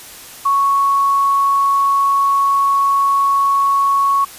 sine tone, 1108.7 Hz, C#6, in tune, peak -11 dBFS, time 0.45-4.25 s, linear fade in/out 10 ms, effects white hiss -36 dBFS RMS until 4.38 s + resampled to 32000 Hz

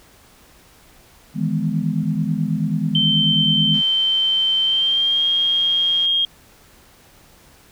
sine chord, E major seventh, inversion third, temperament equal with one note detuned, 155.56 / 164.81 / 206.8 / 246.9 Hz, D#3 / E3 / G#3 / B3, 0 / 0 / -7 / 0 cents, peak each -23 / -23 / -23 / -26 dBFS, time 1.34-3.82 s, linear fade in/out 50 ms
sine tone with pitch glide, 3106 to 3236 Hz, G7 to G#7, -17 to -46 cents, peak -15 dBFS, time 2.95-6.25 s, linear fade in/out 2 ms, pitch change +71 cents, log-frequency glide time 4.63-5.24 s
click train, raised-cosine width 0.2 ms, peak -25 dBFS, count 397, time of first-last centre 3.74-6.056 s, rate 171 Hz
effects pink hiss -50 dBFS RMS until 7.71 s

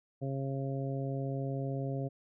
harmonic tone, 135.9 Hz, C#3, 34 cents flat, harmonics 1 / 2 / 3 / 4 / 5, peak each -34 / -40 / -42 / -42 / -45 dBFS, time 0.21-2.09 s, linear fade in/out 20 ms, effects none

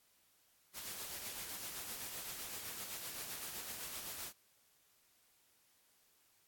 white noise with tremolo, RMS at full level -44 dBFS, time 0.73-4.33 s, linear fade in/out 50 ms, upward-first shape sine, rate 7.8 Hz, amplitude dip 35%, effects white hiss -72 dBFS RMS until 6.47 s + AAC 64 kbps

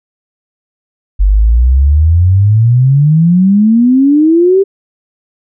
sine exponential sweep, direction up, 46.44 to 398.6 Hz, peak -4 dBFS, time 1.19-4.64 s, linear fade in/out 20 ms, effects none

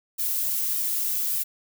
violet noise with flanger, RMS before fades -26 dBFS, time 0.18-1.44 s, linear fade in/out 20 ms, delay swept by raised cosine 1.6 to 3.4 ms, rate 1.7 Hz, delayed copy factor +0.6, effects none

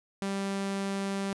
sawtooth tone, 196.5 Hz, G3, 4 cents sharp, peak -26 dBFS, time 0.22-1.33 s, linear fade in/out 0 ms, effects resampled to 24000 Hz

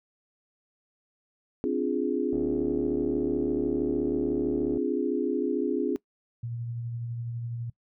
sine chord, D half-diminished seventh, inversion third, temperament equal with one note detuned, 260.1 / 293.7 / 349.2 / 415.3 Hz, C4 / D4 / F4 / Ab4, -10 / 0 / 0 / 0 cents, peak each -30 dBFS, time 1.64-5.96 s, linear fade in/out 0 ms
click train, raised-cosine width 2 ms, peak -26 dBFS, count 188, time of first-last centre 2.33-4.774 s, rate 76.5 Hz
sine tone with tremolo, 117.8 Hz, A#2, 19 cents sharp, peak -30 dBFS, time 6.43-7.7 s, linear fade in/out 5 ms, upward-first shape triangle, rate 12 Hz, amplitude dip 30%
effects noise-tail reverb RT60 0.1 s tail -22 dB re dry

